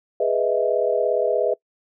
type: chord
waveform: sine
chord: E major seventh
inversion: first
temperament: equal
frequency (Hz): 415.3 / 493.9 / 622.3 / 659.3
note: G#4 / B4 / D#5 / E5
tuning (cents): 0 / 0 / 0 / 0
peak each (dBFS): -24 / -22 / -23 / -24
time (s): 0.2-1.54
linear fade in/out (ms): 5
effects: noise-tail reverb RT60 0.1 s tail -24 dB re dry